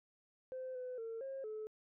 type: tone with pitch steps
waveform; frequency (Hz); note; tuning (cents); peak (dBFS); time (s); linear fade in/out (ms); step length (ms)
sine; 516 / 504 / 453.8 / 538 / 432; C5 / B4 / A#4 / C5 / A4; -24 / +35 / -47 / +48 / -32; -40; 0.52-1.67; 0; 230
effects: tanh soft clip ceiling -38 dBFS